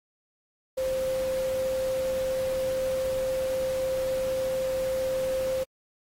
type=tone in noise; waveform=sine; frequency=523.3 Hz; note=C5; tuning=in tune; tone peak=-25 dBFS; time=0.77-5.64 s; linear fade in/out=10 ms; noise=pink; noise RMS=-41 dBFS; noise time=0.77-5.64 s; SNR=+13 dB; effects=AAC 48 kbps